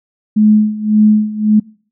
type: tone with tremolo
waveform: sine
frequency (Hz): 213.1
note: G#3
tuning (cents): +45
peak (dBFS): -4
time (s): 0.36-1.6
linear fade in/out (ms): 10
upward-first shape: sine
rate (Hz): 1.8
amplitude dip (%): 85
effects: noise-tail reverb RT60 0.5 s tail -26 dB re dry